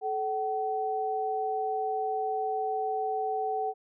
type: tone pair together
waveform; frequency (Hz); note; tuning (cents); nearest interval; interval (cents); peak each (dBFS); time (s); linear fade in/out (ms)
sine; 433.1 / 760; A4 / F#5; -27 / +46; minor seventh; 973; -32 / -29; 0.01-3.74; 50
effects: none